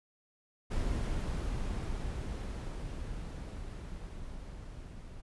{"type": "noise with level ramp", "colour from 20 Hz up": "brown", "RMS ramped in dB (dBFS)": [-32, -47], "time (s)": [0.7, 5.22], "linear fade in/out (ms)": 20, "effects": ["resampled to 24000 Hz"]}